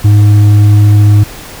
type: tone with hard clipping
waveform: sine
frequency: 103.83 Hz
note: G#2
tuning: in tune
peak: -3 dBFS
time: 0.04-1.24 s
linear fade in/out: 10 ms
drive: 4 dB
effects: pink hiss -28 dBFS RMS until 1.6 s